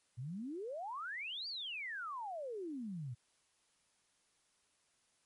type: exponential two-way sweep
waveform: sine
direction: up then down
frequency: 113.8 to 4772 to 113.8 Hz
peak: -40 dBFS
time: 0.17-3.15 s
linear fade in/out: 20 ms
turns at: 1.48 s
effects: white hiss -75 dBFS RMS until 5.25 s + MP3 48 kbps